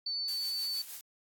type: tone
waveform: sine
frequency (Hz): 4504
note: C#8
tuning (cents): +27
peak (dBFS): -32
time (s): 0.06-0.82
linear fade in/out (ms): 5
type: noise with tremolo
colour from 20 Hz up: blue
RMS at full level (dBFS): -42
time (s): 0.28-1.01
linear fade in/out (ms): 2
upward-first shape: sine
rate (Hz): 6.5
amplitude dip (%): 45
effects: AAC 64 kbps